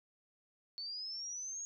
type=linear sweep; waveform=sine; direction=up; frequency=4435 to 6645 Hz; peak=-40 dBFS; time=0.78-1.65 s; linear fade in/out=0 ms; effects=none